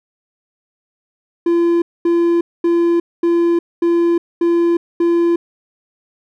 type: tone bursts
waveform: triangle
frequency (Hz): 341.1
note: F4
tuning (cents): -41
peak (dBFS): -9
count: 7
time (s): 1.46-5.36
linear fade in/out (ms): 5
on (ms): 360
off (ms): 230
effects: none